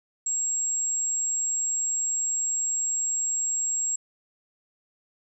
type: tone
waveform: sine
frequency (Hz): 7590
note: A#8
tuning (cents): +30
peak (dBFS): -24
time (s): 0.26-3.96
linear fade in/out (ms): 5
effects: none